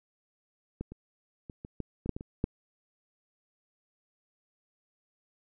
clicks, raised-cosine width 3 ms, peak -22 / -30 / -29 / -28 / -21 / -24 / -14 / -23 / -28 / -14 dBFS, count 10, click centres 0.81 / 0.92 / 1.498 / 1.649 / 1.803 / 2.06 / 2.093 / 2.165 / 2.209 / 2.441 s, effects none

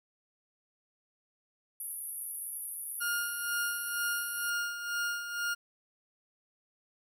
white band-pass noise, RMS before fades -40 dBFS, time 1.8-4.5 s, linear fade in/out 2 ms, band 10000 to 12000 Hz, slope 96 dB/octave
40% pulse tone with tremolo, 1416 Hz, F6, 23 cents sharp, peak -29 dBFS, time 3-5.55 s, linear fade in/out 20 ms, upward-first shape sine, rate 2.1 Hz, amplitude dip 60%
effects none

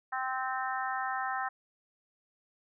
harmonic tone, 260 Hz, C4, 11 cents flat, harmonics 3 / 4 / 5 / 6 / 7, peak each -35 / -38 / -37 / -40 / -39 dBFS, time 0.12-1.49 s, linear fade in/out 10 ms, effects none

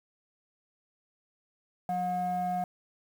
sine tone pair together, 180.9 / 720.5 Hz, F#3 / F#5, -39 / -46 cents, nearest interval 2 octaves, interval 2393 cents, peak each -33 / -27 dBFS, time 1.89-2.64 s, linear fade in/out 2 ms, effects tanh soft clip ceiling -25 dBFS + 9-bit

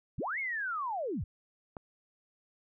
sine linear two-way sweep, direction up then down, 50.8 to 2217 to 50.8 Hz, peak -32 dBFS, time 0.18-1.24 s, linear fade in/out 5 ms, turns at 0.39 s
click, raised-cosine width 1 ms, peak -27 dBFS, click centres 1.768 s
effects none

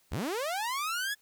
sawtooth linear sweep, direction up, 41.2 to 1721 Hz, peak -27 dBFS, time 0.11-1.15 s, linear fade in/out 20 ms, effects white hiss -67 dBFS RMS until 1.21 s

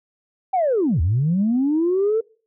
sine linear two-way sweep, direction down then up, 784 to 73.8 to 456.1 Hz, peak -15 dBFS, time 0.53-2.21 s, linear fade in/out 10 ms, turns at 1.01 s, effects noise-tail reverb RT60 0.4 s tail -22 dB re dry + tanh soft clip ceiling -12 dBFS

